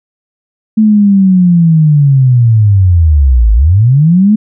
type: linear two-way sweep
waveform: sine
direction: down then up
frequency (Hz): 220 to 51.3 to 220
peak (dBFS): -3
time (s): 0.77-4.36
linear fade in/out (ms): 10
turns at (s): 3.53
effects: none